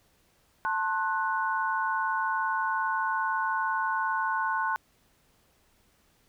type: chord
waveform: sine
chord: F# diminished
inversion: first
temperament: just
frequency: 888 / 1065.6 / 1480 Hz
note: A5 / C6 / F#6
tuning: +16 / +31 / 0 cents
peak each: -30 dBFS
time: 0.65-4.76 s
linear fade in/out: 0 ms
effects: pink hiss -66 dBFS RMS until 6.28 s